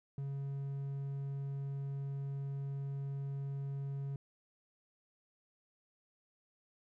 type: tone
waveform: triangle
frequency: 138.59 Hz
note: C#3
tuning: in tune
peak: -35 dBFS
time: 0.18-4.16 s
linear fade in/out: 2 ms
effects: none